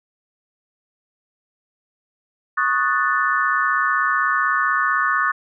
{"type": "chord", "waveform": "sine", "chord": "D# half-diminished seventh", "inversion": "third", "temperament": "equal", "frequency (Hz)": [1108.7, 1244.5, 1480, 1760], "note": ["C#6", "D#6", "F#6", "A6"], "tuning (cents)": [0, 0, 0, 0], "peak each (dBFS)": -22, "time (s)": [2.57, 5.32], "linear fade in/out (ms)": 10, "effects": []}